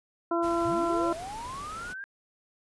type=harmonic tone; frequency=338.7 Hz; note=E4; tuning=47 cents sharp; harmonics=1 / 2 / 3 / 4; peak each=-27 / -30 / -32 / -33 dBFS; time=0.31-1.13 s; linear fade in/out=5 ms
type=noise; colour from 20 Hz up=pink; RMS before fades=-44 dBFS; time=0.42-1.94 s; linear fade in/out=20 ms
type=linear sweep; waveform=sine; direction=up; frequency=92.5 to 1624 Hz; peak=-36 dBFS; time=0.65-2.04 s; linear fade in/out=0 ms
effects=resampled to 24000 Hz